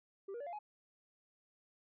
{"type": "tone with pitch steps", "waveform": "sine", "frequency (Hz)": [392, 474.3, 573.9, 694.4, 840.3], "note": ["G4", "A#4", "D5", "F5", "G#5"], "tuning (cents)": [0, 30, -40, -10, 20], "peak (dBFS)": -39, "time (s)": [0.28, 0.59], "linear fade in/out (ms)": 10, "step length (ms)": 62, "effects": ["tanh soft clip ceiling -41 dBFS"]}